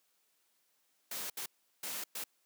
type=noise bursts at uneven times; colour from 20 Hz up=white; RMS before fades=-40 dBFS; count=4; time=1.11-1.3 / 1.37-1.46 / 1.83-2.04 / 2.15-2.24 s; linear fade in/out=5 ms; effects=white hiss -75 dBFS RMS until 2.45 s + high-pass 200 Hz 12 dB/octave